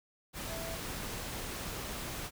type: tone in noise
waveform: sine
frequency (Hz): 659.3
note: E5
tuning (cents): 0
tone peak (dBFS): -42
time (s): 0.47-0.78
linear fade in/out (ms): 50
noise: pink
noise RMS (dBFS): -40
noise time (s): 0.33-2.31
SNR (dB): -5
effects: none